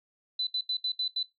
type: tone bursts at uneven times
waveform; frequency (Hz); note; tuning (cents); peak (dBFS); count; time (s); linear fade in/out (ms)
sine; 4005; B7; +23; -27; 6; 0.39-0.47 / 0.54-0.61 / 0.69-0.77 / 0.84-0.92 / 0.99-1.08 / 1.16-1.23; 5
effects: noise-tail reverb RT60 0.2 s tail -19 dB re dry